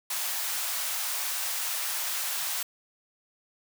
white high-pass noise, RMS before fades -31 dBFS, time 0.1-2.63 s, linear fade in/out 5 ms, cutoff 670 Hz, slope 24 dB/octave, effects none

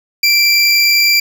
square tone pair together, 2343 / 4787 Hz, D7 / D8, -5 / +32 cents, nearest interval octave, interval 1237 cents, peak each -12 dBFS, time 0.23-1.2 s, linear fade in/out 5 ms, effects 7-bit

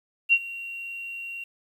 sine tone with ADSR envelope, 2751 Hz, F7, 27 cents flat, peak -13 dBFS, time 0.29-1.44 s, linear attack 37 ms, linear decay 55 ms, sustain -20 dB, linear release 5 ms, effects 9-bit

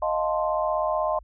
sine chord, F dominant seventh, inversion third, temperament equal, 622.3 / 698.5 / 880 / 1046.5 Hz, Eb5 / F5 / A5 / C6, 0 / 0 / 0 / 0 cents, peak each -25 / -29 / -31 / -28 dBFS, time 0.02-1.19 s, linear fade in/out 5 ms, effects added 50 Hz sine -46 dBFS peak until 1.23 s

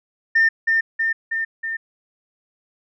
sine tone with echo, 1807 Hz, A6, 46 cents sharp, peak -11 dBFS, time 0.35-0.49 s, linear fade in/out 10 ms, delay 320 ms, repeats 4, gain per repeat -3 dB, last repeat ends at 1.77 s, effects tanh soft clip ceiling -9 dBFS

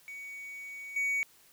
triangle tone with level steps, 2250 Hz, C#7, 25 cents sharp, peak -39 / -26 dBFS, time 0.08-1.23 s, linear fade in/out 0 ms, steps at 0.96 s, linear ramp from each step 5 ms, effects white hiss -61 dBFS RMS until 1.52 s

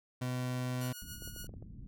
30% pulse tone, 126 Hz, B2, 35 cents sharp, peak -31 dBFS, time 0.21-0.93 s, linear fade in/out 10 ms
5% pulse tone with tremolo, 1451 Hz, F#6, 34 cents flat, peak -32 dBFS, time 0.81-1.47 s, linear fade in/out 2 ms, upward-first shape sine, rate 7.2 Hz, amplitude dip 60%
pink low-pass noise, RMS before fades -48 dBFS, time 1.02-1.87 s, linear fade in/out 0 ms, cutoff 230 Hz, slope 24 dB/octave
clicks, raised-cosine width 2 ms, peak -37 dBFS, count 7, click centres 1.222 / 1.276 / 1.363 / 1.444 / 1.493 / 1.539 / 1.625 s
effects none

